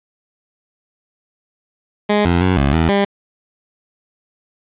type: tone with pitch steps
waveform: 15% pulse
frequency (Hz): 207.9 / 86.6 / 92.5 / 69.7 / 81.4 / 200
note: G#3 / F2 / F#2 / C#2 / E2 / G3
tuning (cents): +2 / -14 / 0 / +10 / -21 / +35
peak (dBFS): -6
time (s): 2.09-3.05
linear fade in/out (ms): 10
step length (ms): 160
effects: resampled to 8000 Hz + 7-bit